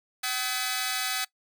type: tone cluster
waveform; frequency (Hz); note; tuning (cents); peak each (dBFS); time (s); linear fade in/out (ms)
15% pulse; 762 / 1274 / 1710 / 2010 / 4527; G5 / D#6 / A6 / B6 / C#8; -49 / +41 / -50 / +30 / +36; -28; 0.23-1.25; 10
effects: noise-tail reverb RT60 0.1 s tail -21 dB re dry